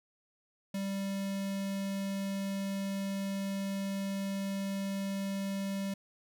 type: tone with notch filter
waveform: square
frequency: 196 Hz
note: G3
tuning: in tune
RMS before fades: -35 dBFS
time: 0.74-5.94 s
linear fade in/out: 5 ms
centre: 1200 Hz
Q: 1.7
effects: none